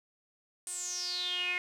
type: tone with band-pass filter sweep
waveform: sawtooth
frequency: 358.5 Hz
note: F4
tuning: 45 cents sharp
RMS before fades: -35 dBFS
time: 0.67-1.58 s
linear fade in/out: 0 ms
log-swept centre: 9000 to 2200 Hz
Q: 9.8
effects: none